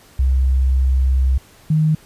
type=tone pair in turn; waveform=sine; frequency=65.41 / 155.57 Hz; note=C2 / D#3; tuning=0 / 0 cents; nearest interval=octave + minor third; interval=1500 cents; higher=second; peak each=-12 dBFS; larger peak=neither; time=0.19-1.38 / 1.7-1.95 s; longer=first; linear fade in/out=5 ms; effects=pink hiss -48 dBFS RMS until 2.05 s + resampled to 32000 Hz